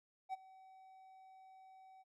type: tone with ADSR envelope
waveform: triangle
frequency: 760 Hz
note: F#5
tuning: 46 cents sharp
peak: -35 dBFS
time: 0.29-2.04 s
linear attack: 43 ms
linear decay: 22 ms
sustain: -21 dB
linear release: 30 ms
effects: none